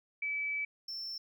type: tone pair in turn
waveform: sine / triangle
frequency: 2300 / 5376 Hz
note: D7 / E8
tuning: -37 / +33 cents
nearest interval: octave + minor third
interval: 1470 cents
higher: second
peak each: -32 / -37 dBFS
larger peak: first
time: 0.22-0.65 / 0.88-1.18 s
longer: first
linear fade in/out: 5 ms
effects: none